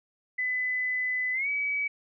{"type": "tone with pitch glide", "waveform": "sine", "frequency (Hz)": [2007, 2279], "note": ["B6", "C#7"], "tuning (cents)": [27, 47], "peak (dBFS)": -26, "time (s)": [0.38, 1.88], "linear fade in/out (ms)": 10, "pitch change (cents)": 220, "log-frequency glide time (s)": [1.33, 1.48], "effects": []}